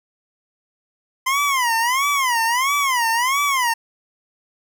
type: tone with vibrato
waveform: 25% pulse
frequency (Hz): 1021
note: C6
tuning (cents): -43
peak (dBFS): -13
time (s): 1.26-3.74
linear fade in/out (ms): 10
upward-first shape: sine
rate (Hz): 1.5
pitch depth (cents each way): 210
effects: none